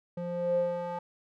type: tone with band-pass filter sweep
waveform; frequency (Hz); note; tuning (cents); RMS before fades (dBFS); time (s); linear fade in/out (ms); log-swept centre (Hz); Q
square; 174.61; F3; 0; -31; 0.17-0.99; 5; 370 to 770; 6.7
effects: none